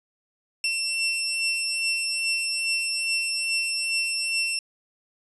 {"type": "beating tone pair", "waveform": "20% pulse", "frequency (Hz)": [2700, 2702.4], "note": ["E7", "E7"], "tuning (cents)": [41, 42], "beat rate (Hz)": 2.4, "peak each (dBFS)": [-20, -28], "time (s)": [0.64, 4.59], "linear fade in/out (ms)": 2, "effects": ["resampled to 32000 Hz"]}